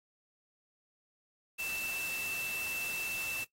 sine tone in noise, 2658 Hz, E7, 14 cents sharp, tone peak -35 dBFS, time 1.58-3.45 s, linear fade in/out 20 ms, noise white, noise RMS -42 dBFS, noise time 1.58-3.45 s, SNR +4 dB, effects noise-tail reverb RT60 0.1 s tail -18 dB re dry + AAC 48 kbps

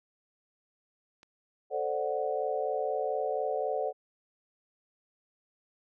click, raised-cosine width 0.2 ms, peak -36 dBFS, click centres 1.231 s
sine chord, D dominant seventh, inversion second, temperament equal, 440 / 523.3 / 587.3 / 740 Hz, A4 / C5 / D5 / F#5, 0 / 0 / 0 / 0 cents, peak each -34 dBFS, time 1.7-3.93 s, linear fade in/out 50 ms
effects none

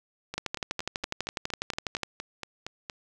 two click trains, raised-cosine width 0.2 ms, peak -18 / -12 dBFS, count 12 / 21, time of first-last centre 0.34-2.898 / 0.38-2.033 s, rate 4.3 / 12.1 Hz, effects none

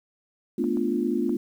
sine chord, B half-diminished seventh, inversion third, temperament equal with one note detuned, 217.7 / 246.9 / 293.7 / 349.2 Hz, A3 / B3 / D4 / F4, -18 / 0 / 0 / 0 cents, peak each -29 / -27 / -29 / -27 dBFS, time 0.58-1.37 s, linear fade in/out 5 ms
clicks, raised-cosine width 1 ms, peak -29 dBFS, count 3, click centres 0.641 / 0.771 / 1.294 s
effects 9-bit

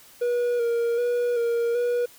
triangle tone with vibrato, 476.1 Hz, A#4, 37 cents sharp, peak -19 dBFS, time 0.21-2.06 s, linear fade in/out 10 ms, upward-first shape square, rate 1.3 Hz, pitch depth 27 cents each way, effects white hiss -51 dBFS RMS until 2.18 s

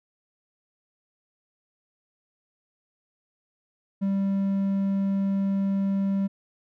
triangle tone, 196 Hz, G3, in tune, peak -20 dBFS, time 4.01-6.28 s, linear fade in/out 20 ms, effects none

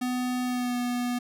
square tone with pitch glide, 250 to 244.7 Hz, B3 to B3, +21 to -16 cents, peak -27 dBFS, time 0.01-1.19 s, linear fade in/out 10 ms, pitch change -37 cents, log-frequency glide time 0.45-0.77 s, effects none

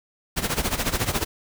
pink noise with tremolo, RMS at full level -22 dBFS, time 0.36-1.25 s, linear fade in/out 20 ms, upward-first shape sine, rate 14 Hz, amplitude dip 80%, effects none

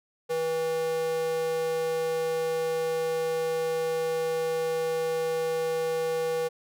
square tone with high-pass filter, 162 Hz, E3, 30 cents flat, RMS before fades -28 dBFS, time 0.29-6.49 s, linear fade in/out 20 ms, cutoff 460 Hz, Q 3.7, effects none

